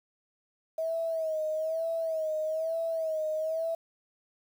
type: tone with vibrato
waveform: sine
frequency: 640 Hz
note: D#5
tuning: 49 cents sharp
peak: -28 dBFS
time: 0.78-3.75 s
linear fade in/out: 5 ms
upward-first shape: sine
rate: 1.1 Hz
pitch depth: 53 cents each way
effects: 9-bit